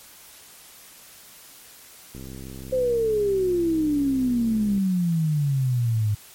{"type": "click train", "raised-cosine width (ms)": 3, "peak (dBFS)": -26, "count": 174, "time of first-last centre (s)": [2.15, 4.779], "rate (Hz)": 65.8}
{"type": "exponential sweep", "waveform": "sine", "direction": "down", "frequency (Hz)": [523.3, 102.6], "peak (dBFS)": -19, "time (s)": [2.72, 6.15], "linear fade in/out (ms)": 10}
{"effects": ["white hiss -47 dBFS RMS until 6.34 s", "MP3 64 kbps"]}